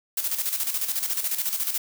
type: noise with tremolo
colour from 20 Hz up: blue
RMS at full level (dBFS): -25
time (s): 0.17-1.78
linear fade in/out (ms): 5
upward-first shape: square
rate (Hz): 14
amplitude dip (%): 60
effects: none